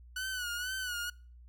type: tone with vibrato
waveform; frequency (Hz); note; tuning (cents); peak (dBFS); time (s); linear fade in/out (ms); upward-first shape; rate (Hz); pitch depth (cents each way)
sawtooth; 1479; F#6; -1; -31; 0.16-1.1; 5; sine; 2.1; 73
effects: noise-tail reverb RT60 0.4 s tail -24 dB re dry + added 60 Hz sine -51 dBFS peak until 1.48 s